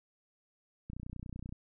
click train, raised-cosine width 5 ms, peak -30 dBFS, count 20, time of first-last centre 0.9-1.525 s, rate 30.4 Hz, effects none

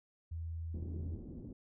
sine tone with pitch glide, 82.41 to 82.98 Hz, E2 to E2, 0 to +12 cents, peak -38 dBFS, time 0.31-1.16 s, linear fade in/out 10 ms, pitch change +12 cents, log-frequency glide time 0.74-1.02 s
white low-pass noise, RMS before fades -47 dBFS, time 0.74-1.53 s, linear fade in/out 5 ms, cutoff 310 Hz, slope 24 dB/octave
effects none

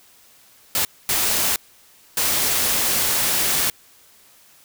white noise bursts at uneven times, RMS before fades -20 dBFS, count 3, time 0.75-0.85 / 1.09-1.56 / 2.17-3.7 s, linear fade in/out 2 ms, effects white hiss -52 dBFS RMS until 4.64 s

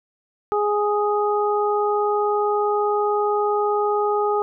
harmonic tone, 415.3 Hz, G#4, in tune, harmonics 1 / 2 / 3, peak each -20 / -23 / -25 dBFS, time 0.52-4.42 s, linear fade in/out 0 ms, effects none

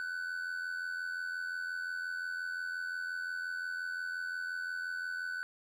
triangle tone with amplitude modulation, 1500 Hz, F#6, 23 cents sharp, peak -31 dBFS, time 0-5.43 s, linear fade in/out 0 ms, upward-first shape sine, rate 85.7 Hz, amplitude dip 60%, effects none

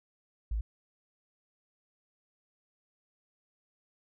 sine tone, 54.3 Hz, A1, 22 cents flat, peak -29 dBFS, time 0.51-0.61 s, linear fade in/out 5 ms, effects none

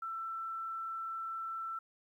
sine tone with frequency modulation, 1335 Hz, E6, 22 cents sharp, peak -37 dBFS, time 0.02-1.79 s, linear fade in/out 5 ms, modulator 24.6 Hz, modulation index 0.22, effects 12-bit

